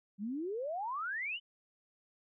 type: exponential sweep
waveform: sine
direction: up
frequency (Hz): 190 to 3081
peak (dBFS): -35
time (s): 0.18-1.4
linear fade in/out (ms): 50
effects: none